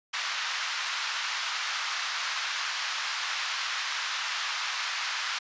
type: band-pass noise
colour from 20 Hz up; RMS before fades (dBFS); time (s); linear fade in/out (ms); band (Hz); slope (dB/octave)
pink; -32; 0.13-5.39; 10; 1100 to 5800; 24
effects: resampled to 16000 Hz